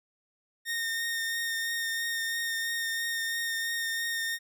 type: tone with vibrato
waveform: sawtooth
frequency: 1837 Hz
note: A#6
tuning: 26 cents flat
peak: -26 dBFS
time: 0.65-4.39 s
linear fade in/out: 50 ms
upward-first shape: triangle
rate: 3 Hz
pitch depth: 17 cents each way
effects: none